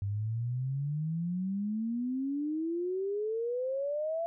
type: exponential sweep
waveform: sine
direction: up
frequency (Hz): 98 to 680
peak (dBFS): -30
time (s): 0.02-4.26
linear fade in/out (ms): 0
effects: none